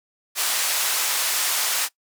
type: band-pass noise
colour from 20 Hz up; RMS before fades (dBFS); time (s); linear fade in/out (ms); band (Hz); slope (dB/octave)
white; -23; 0.35-1.89; 50; 710 to 12000; 12
effects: noise-tail reverb RT60 0.1 s tail -20 dB re dry